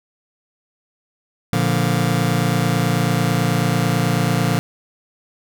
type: chord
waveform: sawtooth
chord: Bb major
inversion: none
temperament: just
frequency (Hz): 116.54 / 145.68 / 174.81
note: Bb2 / D3 / F3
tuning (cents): 0 / -14 / +2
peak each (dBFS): -16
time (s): 1.53-4.59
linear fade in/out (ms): 0
effects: none